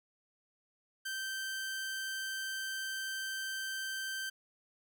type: tone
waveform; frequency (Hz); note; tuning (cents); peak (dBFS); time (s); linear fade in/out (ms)
sawtooth; 1557; G6; -12; -33; 1.05-4.3; 10
effects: none